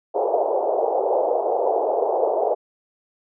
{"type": "band-pass noise", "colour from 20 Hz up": "pink", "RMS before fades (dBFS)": -21, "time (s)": [0.14, 2.55], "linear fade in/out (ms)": 20, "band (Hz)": [410, 820], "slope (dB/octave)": 48, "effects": []}